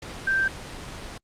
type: tone in noise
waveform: sine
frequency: 1568 Hz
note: G6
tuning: in tune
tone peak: -20 dBFS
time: 0.27-0.48 s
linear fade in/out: 5 ms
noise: pink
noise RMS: -37 dBFS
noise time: 0.02-1.18 s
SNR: +14 dB
effects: low-pass 7000 Hz 12 dB/octave + Opus 48 kbps